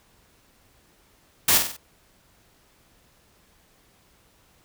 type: noise with echo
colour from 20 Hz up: white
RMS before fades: -18 dBFS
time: 1.48-1.58 s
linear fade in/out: 5 ms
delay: 47 ms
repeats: 4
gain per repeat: -6 dB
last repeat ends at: 1.768 s
effects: pink hiss -60 dBFS RMS until 4.64 s